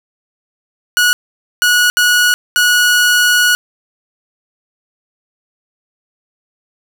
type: tone bursts at uneven times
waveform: sawtooth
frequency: 1460 Hz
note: F#6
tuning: 24 cents flat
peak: -5 dBFS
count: 4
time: 0.97-1.13 / 1.62-1.9 / 1.97-2.34 / 2.56-3.55 s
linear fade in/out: 0 ms
effects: none